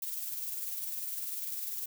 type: noise with tremolo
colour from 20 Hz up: violet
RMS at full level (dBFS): -36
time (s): 0.02-1.86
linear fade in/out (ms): 5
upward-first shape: square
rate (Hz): 20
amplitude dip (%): 35
effects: none